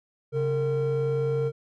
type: tone pair together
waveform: triangle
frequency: 136 / 457.7 Hz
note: C#3 / A#4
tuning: -33 / -32 cents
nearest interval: octave + major sixth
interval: 2101 cents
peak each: -24 / -22 dBFS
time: 0.32-1.52 s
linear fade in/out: 50 ms
effects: tanh soft clip ceiling -17 dBFS